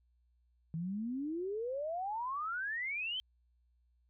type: exponential sweep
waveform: sine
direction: up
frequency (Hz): 157.4 to 3164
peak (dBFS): -35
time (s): 0.74-3.2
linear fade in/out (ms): 0
effects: added 60 Hz sine -69 dBFS peak until 4.09 s